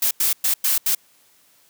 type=noise bursts at uneven times; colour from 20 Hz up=blue; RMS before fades=-19 dBFS; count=5; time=0.02-0.11 / 0.2-0.33 / 0.44-0.54 / 0.64-0.78 / 0.86-0.95 s; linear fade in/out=5 ms; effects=white hiss -57 dBFS RMS until 1.69 s + high-pass 100 Hz 12 dB/octave